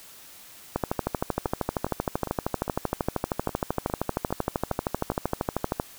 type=two click trains; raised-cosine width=1 ms; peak=-17 / -10 dBFS; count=10 / 66; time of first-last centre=1.46-5.119 / 0.76-5.799 s; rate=2.46 / 12.9 Hz; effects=white hiss -48 dBFS RMS until 5.98 s